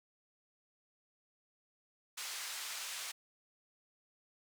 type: band-pass noise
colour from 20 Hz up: white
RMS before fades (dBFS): -43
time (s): 2.17-3.12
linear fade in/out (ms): 10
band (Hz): 1000 to 7500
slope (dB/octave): 12
effects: none